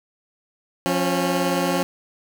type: tone pair together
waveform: 15% pulse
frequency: 176.84 / 274.2 Hz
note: F3 / C#4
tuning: +22 / -19 cents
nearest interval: minor sixth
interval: 759 cents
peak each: -16 dBFS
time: 0.86-1.83 s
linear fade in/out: 0 ms
effects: none